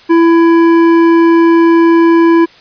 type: tone with hard clipping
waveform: sine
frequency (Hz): 333.6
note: E4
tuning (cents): +21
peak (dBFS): -6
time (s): 0.09-2.46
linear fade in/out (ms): 20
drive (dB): 11
effects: white hiss -40 dBFS RMS until 2.6 s + resampled to 11025 Hz